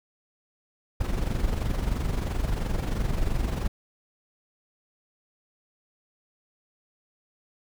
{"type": "noise with amplitude modulation", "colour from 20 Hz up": "brown", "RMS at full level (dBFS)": -24, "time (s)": [1, 3.68], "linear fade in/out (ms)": 10, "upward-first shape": "sine", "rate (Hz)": 23, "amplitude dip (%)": 60, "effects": []}